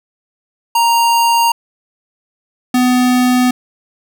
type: tone pair in turn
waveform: square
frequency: 932.3 / 250.1 Hz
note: A#5 / B3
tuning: 0 / +22 cents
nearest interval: octave + major seventh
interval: 2278 cents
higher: first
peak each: -10 dBFS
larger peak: neither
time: 0.75-1.52 / 2.74-3.51 s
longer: neither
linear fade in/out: 5 ms
effects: none